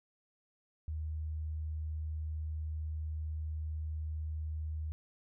sine tone, 77.78 Hz, D#2, in tune, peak -35 dBFS, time 0.88-4.92 s, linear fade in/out 0 ms, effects none

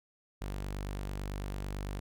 sawtooth tone, 49 Hz, G1, in tune, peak -32 dBFS, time 0.41-2 s, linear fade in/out 10 ms, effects none

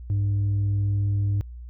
sine tone with tanh clipping, 100.8 Hz, G2, 49 cents sharp, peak -21 dBFS, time 0.1-1.41 s, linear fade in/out 0 ms, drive 2 dB, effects added 60 Hz sine -36 dBFS peak until 1.69 s

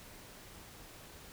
silence, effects pink hiss -53 dBFS RMS until 1.32 s

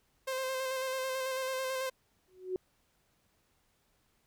sawtooth tone with vibrato, 523.3 Hz, C5, in tune, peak -29 dBFS, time 0.27-1.9 s, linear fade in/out 10 ms, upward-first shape square, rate 9.1 Hz, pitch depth 19 cents each way
sine tone with exponential growth, 370 Hz, F#4, in tune, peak -28 dBFS, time 2.28-2.56 s, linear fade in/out 1 ms, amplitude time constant 60 ms
effects pink hiss -73 dBFS RMS until 4.26 s

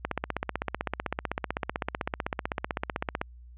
click train, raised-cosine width 0.5 ms, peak -13 dBFS, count 51, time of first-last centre 0.05-3.215 s, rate 15.8 Hz, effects added 60 Hz sine -46 dBFS peak until 3.57 s + resampled to 8000 Hz

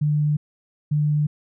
sine tone pair in turn, 149.2 / 149.2 Hz, D3 / D3, +28 / +28 cents, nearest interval unison, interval 0 cents, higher neither, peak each -17 dBFS, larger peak neither, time 0.01-0.37 / 0.91-1.27 s, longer neither, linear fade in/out 10 ms, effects none

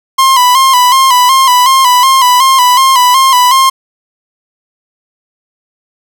45% pulse tone with vibrato, 1026 Hz, C6, 34 cents flat, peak -4 dBFS, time 0.18-3.7 s, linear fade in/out 10 ms, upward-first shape square, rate 2.7 Hz, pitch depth 61 cents each way, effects none

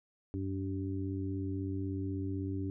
harmonic tone with a mistuned harmonic, 96.2 Hz, G2, 32 cents flat, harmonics 1 / 2 / 3 / 4, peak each -36 / -46 / -37 / -44 dBFS, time 0.34-2.7 s, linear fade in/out 0 ms, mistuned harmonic 1, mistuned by -26 cents, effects none

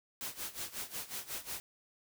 white noise with tremolo, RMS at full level -39 dBFS, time 0.21-1.6 s, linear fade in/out 0 ms, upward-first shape sine, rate 5.5 Hz, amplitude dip 85%, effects none

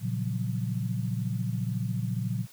sine chord, Gb major seventh, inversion first, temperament equal with one note detuned, 116.54 / 138.59 / 174.61 / 188.78 Hz, Bb2 / Db3 / F3 / Gb3, 0 / 0 / 0 / +35 cents, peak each -30 / -34 / -35 / -35 dBFS, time 0-2.47 s, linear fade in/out 50 ms, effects white hiss -54 dBFS RMS until 2.52 s

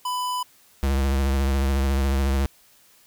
square tone, 997 Hz, B5, 16 cents sharp, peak -25 dBFS, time 0.05-0.43 s, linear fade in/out 5 ms
square tone with vibrato, 68 Hz, C#2, 33 cents flat, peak -20 dBFS, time 0.83-2.46 s, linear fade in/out 0 ms, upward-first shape sine, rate 14 Hz, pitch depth 45 cents each way
effects white hiss -56 dBFS RMS until 3.06 s

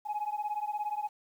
sine beating tone pair, 830.6 / 847.6 Hz, G#5 / G#5, 0 / +35 cents, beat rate 17 Hz, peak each -33 / -33 dBFS, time 0.05-1.09 s, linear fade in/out 20 ms, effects tanh soft clip ceiling -27 dBFS + 10-bit

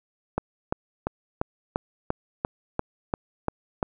click train, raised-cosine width 1 ms, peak -10 dBFS, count 11, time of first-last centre 0.38-3.828 s, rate 2.9 Hz, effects none

